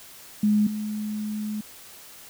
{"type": "tone pair in turn", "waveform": "sine", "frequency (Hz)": [210, 212.3], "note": ["G#3", "G#3"], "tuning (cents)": [19, 38], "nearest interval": "unison", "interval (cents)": 19, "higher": "second", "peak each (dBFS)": [-17, -27], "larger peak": "first", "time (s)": [[0.43, 0.67], [0.67, 1.61]], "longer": "second", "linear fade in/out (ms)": 5, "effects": ["white hiss -46 dBFS RMS until 2.29 s"]}